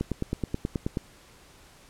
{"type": "click train", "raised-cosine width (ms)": 3, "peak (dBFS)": -14, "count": 10, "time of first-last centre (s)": [0.01, 0.972], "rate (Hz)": 9.36, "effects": ["pink hiss -54 dBFS RMS until 1.89 s", "low-pass 11000 Hz 12 dB/octave"]}